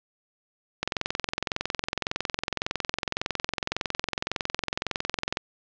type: click train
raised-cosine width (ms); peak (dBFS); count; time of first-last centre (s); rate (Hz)
0.2; -8; 100; 0.83-5.371; 21.8
effects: low-pass 5000 Hz 12 dB/octave